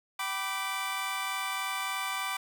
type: chord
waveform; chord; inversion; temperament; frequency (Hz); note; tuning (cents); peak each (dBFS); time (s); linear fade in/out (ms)
20% pulse; G major; none; equal with one note detuned; 768.7 / 987.8 / 1174.7; G5 / B5 / D6; -34 / 0 / 0; -33 / -32 / -29; 0.19-2.37; 5
effects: none